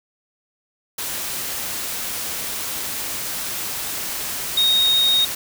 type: tone in noise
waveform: sine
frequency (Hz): 3729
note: A#7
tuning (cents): 0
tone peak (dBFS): -14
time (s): 4.57-5.25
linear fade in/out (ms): 5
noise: white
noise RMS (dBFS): -27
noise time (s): 0.98-5.35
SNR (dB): +10
effects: none